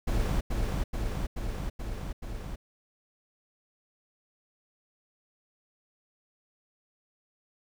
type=noise with echo; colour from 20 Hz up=brown; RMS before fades=-27 dBFS; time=0.07-0.41 s; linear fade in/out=10 ms; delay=430 ms; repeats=5; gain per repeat=-2 dB; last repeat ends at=2.56 s; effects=none